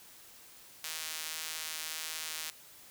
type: tone with high-pass filter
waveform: sawtooth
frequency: 158.3 Hz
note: D#3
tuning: 30 cents sharp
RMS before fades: -40 dBFS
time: 0.84-2.5 s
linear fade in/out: 2 ms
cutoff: 2900 Hz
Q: 0.53
effects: white hiss -55 dBFS RMS until 2.9 s